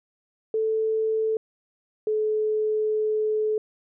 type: tone pair in turn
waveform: sine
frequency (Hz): 440 / 430.2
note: A4 / A4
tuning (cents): 0 / -39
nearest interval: unison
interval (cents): 39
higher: first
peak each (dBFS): -21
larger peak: neither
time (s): 0.54-1.37 / 2.07-3.58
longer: second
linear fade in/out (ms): 2
effects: none